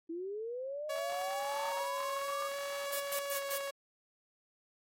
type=linear sweep; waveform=sine; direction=up; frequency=320.7 to 1205 Hz; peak=-37 dBFS; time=0.09-2.48 s; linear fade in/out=10 ms
type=tone with vibrato; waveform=sawtooth; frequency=560 Hz; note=C#5; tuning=18 cents sharp; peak=-33 dBFS; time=0.89-3.71 s; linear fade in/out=10 ms; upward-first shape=square; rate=0.61 Hz; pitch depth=10 cents each way
type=noise bursts; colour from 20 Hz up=blue; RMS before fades=-37 dBFS; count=4; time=2.92-3.582 s; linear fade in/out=10 ms; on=83 ms; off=110 ms
effects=AAC 48 kbps